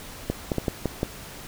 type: clicks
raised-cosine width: 2 ms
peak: -10 dBFS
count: 6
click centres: 0.3 / 0.518 / 0.583 / 0.682 / 0.857 / 1.031 s
effects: pink hiss -41 dBFS RMS until 1.47 s